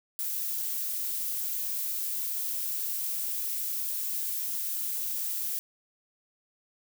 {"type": "noise", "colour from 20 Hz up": "violet", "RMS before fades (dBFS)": -32, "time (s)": [0.19, 5.59], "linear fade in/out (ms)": 0, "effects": []}